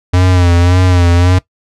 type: tone with vibrato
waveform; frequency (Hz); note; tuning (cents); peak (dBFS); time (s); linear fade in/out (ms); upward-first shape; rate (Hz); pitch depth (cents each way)
square; 89.1; F2; +35; -7; 0.13-1.39; 10; sine; 1.8; 58
effects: noise-tail reverb RT60 0.1 s tail -18 dB re dry + low-pass 7000 Hz 12 dB/octave